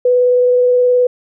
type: tone with vibrato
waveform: sine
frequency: 495.6 Hz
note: B4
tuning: 6 cents sharp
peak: -8 dBFS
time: 0.05-1.07 s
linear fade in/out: 5 ms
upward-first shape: sine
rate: 19 Hz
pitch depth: 10 cents each way
effects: none